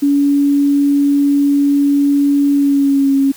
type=tone with pitch glide; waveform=sine; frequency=283.7 to 274 Hz; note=C#4 to C#4; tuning=+40 to -20 cents; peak=-9 dBFS; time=0.02-3.32 s; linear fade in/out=10 ms; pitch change=-60 cents; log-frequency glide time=2.53-3.15 s; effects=white hiss -39 dBFS RMS until 3.36 s